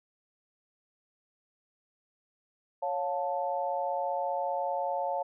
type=chord; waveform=sine; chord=Db augmented; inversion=none; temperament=equal with one note detuned; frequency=554.4 / 709.8 / 880 Hz; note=Db5 / F5 / A5; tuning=0 / +28 / 0 cents; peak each=-33 dBFS; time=2.82-5.23 s; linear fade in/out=10 ms; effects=none